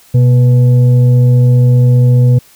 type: tone with frequency modulation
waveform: sine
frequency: 125.1 Hz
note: B2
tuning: 23 cents sharp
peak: -4 dBFS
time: 0.14-2.39 s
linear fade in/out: 10 ms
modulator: 365 Hz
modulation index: 0.31
effects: white hiss -44 dBFS RMS until 2.55 s